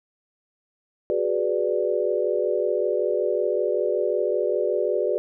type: chord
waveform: sine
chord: G# half-diminished seventh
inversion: third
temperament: equal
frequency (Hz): 370 / 415.3 / 493.9 / 587.3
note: F#4 / G#4 / B4 / D5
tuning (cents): 0 / 0 / 0 / 0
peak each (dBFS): -26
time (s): 1.1-5.18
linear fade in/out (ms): 0
effects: none